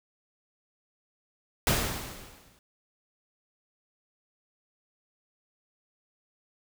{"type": "noise with exponential decay", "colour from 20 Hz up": "pink", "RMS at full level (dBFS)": -23, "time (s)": [1.67, 2.59], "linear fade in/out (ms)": 1, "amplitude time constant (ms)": 200, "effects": []}